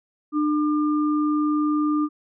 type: tone pair together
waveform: sine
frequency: 300 / 1200 Hz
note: D4 / D6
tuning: +37 / +37 cents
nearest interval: 2 octaves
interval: 2400 cents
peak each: -19 / -28 dBFS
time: 0.32-2.09 s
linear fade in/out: 50 ms
effects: none